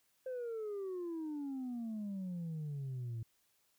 sine exponential sweep, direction down, 523.3 to 111.1 Hz, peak -36 dBFS, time 0.26-3.23 s, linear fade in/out 5 ms, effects tanh soft clip ceiling -37 dBFS + white hiss -75 dBFS RMS until 3.78 s

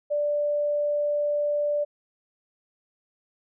sine tone, 587.3 Hz, D5, in tune, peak -22 dBFS, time 0.1-1.85 s, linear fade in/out 20 ms, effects none

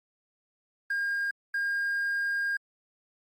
triangle tone pair in turn, 1615 / 1615 Hz, G#6 / G#6, -49 / -49 cents, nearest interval unison, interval 0 cents, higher neither, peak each -24 dBFS, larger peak neither, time 0.9-1.31 / 1.54-2.57 s, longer second, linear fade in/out 5 ms, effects tanh soft clip ceiling -21 dBFS + Opus 24 kbps

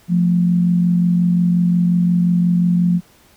sine tone pair together, 175.57 / 221.2 Hz, F3 / A3, +9 / +9 cents, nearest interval major third, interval 400 cents, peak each -12 / -23 dBFS, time 0.08-3.01 s, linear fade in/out 50 ms, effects pink hiss -51 dBFS RMS until 3.36 s

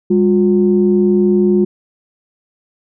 sine tone pair together, 201.3 / 358 Hz, G3 / F4, +46 / +43 cents, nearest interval minor seventh, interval 997 cents, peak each -11 dBFS, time 0.1-1.65 s, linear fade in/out 10 ms, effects tanh soft clip ceiling -1 dBFS

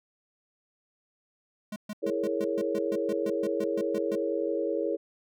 square tone bursts, 210 Hz, G#3, 19 cents sharp, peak -34 dBFS, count 15, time 1.72-4.155 s, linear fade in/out 5 ms, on 41 ms, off 130 ms
sine chord, A# half-diminished seventh, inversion second, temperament equal, 329.6 / 415.3 / 466.2 / 554.4 Hz, E4 / G#4 / A#4 / C#5, 0 / 0 / 0 / 0 cents, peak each -32 dBFS, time 2.02-4.97 s, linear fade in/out 20 ms
effects none

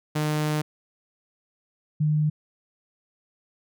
sawtooth / sine tone pair in turn, 152 / 152 Hz, D#3 / D#3, -40 / -40 cents, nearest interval unison, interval 0 cents, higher neither, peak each -19 dBFS, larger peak neither, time 0.15-0.62 / 2-2.3 s, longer first, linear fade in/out 10 ms, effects none

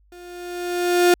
35% pulse tone with level ramp, 353.4 Hz, F4, 21 cents sharp, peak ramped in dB -39 to -9 dBFS, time 0.12-1.14 s, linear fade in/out 2 ms, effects added 50 Hz sine -54 dBFS peak until 1.2 s

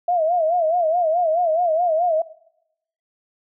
sine tone with vibrato, 670 Hz, E5, 28 cents sharp, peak -16 dBFS, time 0.08-2.22 s, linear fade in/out 5 ms, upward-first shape sine, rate 4.7 Hz, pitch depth 130 cents each way, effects noise-tail reverb RT60 0.8 s tail -20 dB re dry

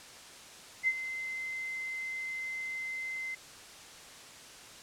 sine tone with ADSR envelope, 2067 Hz, C7, 22 cents flat, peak -23 dBFS, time 0.83-3.35 s, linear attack 45 ms, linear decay 49 ms, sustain -12 dB, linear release 8 ms, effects white hiss -50 dBFS RMS until 4.82 s + low-pass 8000 Hz 12 dB/octave

